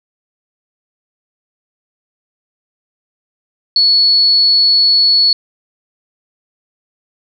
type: tone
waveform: sine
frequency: 4400 Hz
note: C#8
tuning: 14 cents flat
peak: -7 dBFS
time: 3.76-5.33 s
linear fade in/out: 2 ms
effects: none

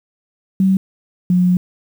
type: tone pair in turn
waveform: sine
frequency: 190.8 / 180.09 Hz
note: G3 / F#3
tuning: -47 / -47 cents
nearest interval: minor second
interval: 100 cents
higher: first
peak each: -10 dBFS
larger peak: neither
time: 0.6-0.77 / 1.3-1.57 s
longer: second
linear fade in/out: 2 ms
effects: 7-bit

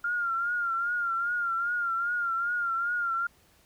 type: tone with vibrato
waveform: sine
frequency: 1396.9 Hz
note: F6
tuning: in tune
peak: -26 dBFS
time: 0.04-3.27 s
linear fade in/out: 5 ms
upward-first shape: triangle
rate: 2.5 Hz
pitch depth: 72 cents each way
effects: pink hiss -62 dBFS RMS until 3.65 s

